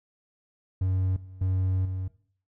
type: tone with level steps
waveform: triangle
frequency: 93.6 Hz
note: F#2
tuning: 20 cents sharp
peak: -21 / -40 / -21 / -27 dBFS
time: 0.81-2.08 s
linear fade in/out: 5 ms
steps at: 1.16 / 1.41 / 1.85 s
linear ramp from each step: 5 ms
effects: noise-tail reverb RT60 0.5 s tail -17 dB re dry